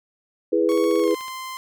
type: chord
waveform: sine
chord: E major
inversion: none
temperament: equal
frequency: 329.6 / 415.3 / 493.9 Hz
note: E4 / G#4 / B4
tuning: 0 / 0 / 0 cents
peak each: -21 dBFS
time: 0.52-1.15 s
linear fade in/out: 10 ms
type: tone with pitch glide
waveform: sawtooth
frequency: 1108.7 to 1040.4 Hz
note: C#6 to C6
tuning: 0 to -10 cents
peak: -27 dBFS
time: 0.69-1.57 s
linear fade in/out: 0 ms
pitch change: -110 cents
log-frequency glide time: 1-1.13 s
type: clicks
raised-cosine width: 0.2 ms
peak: -24 dBFS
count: 12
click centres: 0.718 / 0.776 / 0.841 / 0.912 / 0.957 / 0.995 / 1.038 / 1.078 / 1.11 / 1.145 / 1.209 / 1.282 s
effects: none